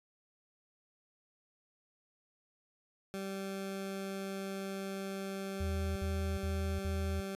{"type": "tone", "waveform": "20% pulse", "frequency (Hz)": 194.4, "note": "G3", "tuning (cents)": -14, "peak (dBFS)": -33, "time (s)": [3.14, 7.35], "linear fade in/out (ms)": 0}
{"type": "tone bursts", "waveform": "sine", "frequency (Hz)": 80.2, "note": "E2", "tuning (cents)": -47, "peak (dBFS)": -33, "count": 4, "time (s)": [5.6, 7.205], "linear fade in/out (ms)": 5, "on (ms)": 360, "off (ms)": 55}
{"effects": ["resampled to 32000 Hz"]}